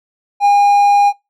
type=tone; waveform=triangle; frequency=812 Hz; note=G#5; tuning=39 cents flat; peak=-5 dBFS; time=0.4-1.13 s; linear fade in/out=50 ms; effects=noise-tail reverb RT60 0.2 s tail -23 dB re dry